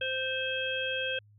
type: harmonic tone with a mistuned harmonic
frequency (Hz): 521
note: C5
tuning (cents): -7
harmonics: 1 / 3 / 5 / 6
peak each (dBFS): -35 / -35 / -35 / -35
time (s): 0.01-1.19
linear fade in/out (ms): 5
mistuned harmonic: 6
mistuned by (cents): +58
effects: added 104 Hz sine -56 dBFS peak until 1.38 s